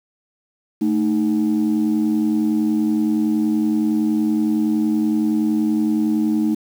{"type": "tone pair together", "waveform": "sine", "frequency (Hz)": [220, 310.7], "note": ["A3", "D#4"], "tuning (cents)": [0, -2], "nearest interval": "tritone", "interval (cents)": 598, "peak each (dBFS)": -17, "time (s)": [0.81, 6.55], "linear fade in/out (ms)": 10, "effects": ["tanh soft clip ceiling -11 dBFS", "7-bit"]}